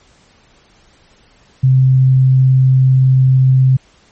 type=tone; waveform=sine; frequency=130.81 Hz; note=C3; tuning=in tune; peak=-6 dBFS; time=1.63-3.77 s; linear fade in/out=10 ms; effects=pink hiss -50 dBFS RMS until 4.11 s + MP3 32 kbps